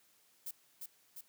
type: noise with echo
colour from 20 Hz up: violet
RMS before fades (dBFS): -42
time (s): 0.46-0.51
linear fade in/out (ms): 5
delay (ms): 350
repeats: 2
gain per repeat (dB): -3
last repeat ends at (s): 1.21
effects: white hiss -69 dBFS RMS until 1.28 s + high-pass 100 Hz 12 dB/octave